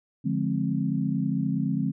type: chord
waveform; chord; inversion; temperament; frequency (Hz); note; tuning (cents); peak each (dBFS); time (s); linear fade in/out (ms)
sine; D half-diminished seventh; none; just; 146.83 / 176.2 / 211.4 / 264.3; D3 / F3 / Ab3 / C4; 0 / +16 / +31 / +18; -29; 0.24-1.92; 20
effects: none